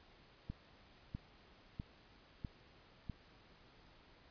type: click train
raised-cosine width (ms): 5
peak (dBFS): -30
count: 5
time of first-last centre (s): 0.5-3.097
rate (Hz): 1.54
effects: pink hiss -64 dBFS RMS until 4.3 s + resampled to 11025 Hz

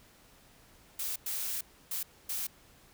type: noise bursts at uneven times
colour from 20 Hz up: blue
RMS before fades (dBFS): -35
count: 4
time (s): 0.99-1.16 / 1.26-1.61 / 1.91-2.03 / 2.29-2.47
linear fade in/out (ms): 5
effects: pink hiss -60 dBFS RMS until 2.93 s

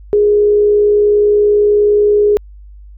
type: tone with frequency modulation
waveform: sine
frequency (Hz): 415.3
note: G#4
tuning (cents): 0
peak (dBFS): -7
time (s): 0.13-2.37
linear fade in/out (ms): 0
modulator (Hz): 58.6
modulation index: 0.2
effects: added 50 Hz sine -33 dBFS peak until 2.97 s

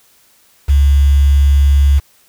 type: tone with quantisation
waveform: sine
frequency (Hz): 70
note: C#2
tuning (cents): +18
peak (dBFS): -6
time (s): 0.68-2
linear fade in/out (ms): 20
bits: 5
effects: white hiss -51 dBFS RMS until 2.28 s

